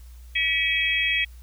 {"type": "tone cluster", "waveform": "sine", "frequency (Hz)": [1944, 2273, 2558, 3293], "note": ["B6", "C#7", "D#7", "G#7"], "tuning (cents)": [-28, 43, 47, -15], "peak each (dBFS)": -26, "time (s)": [0.35, 1.25], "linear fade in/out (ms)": 10, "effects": ["added 60 Hz sine -41 dBFS peak until 1.42 s", "white hiss -58 dBFS RMS until 1.42 s"]}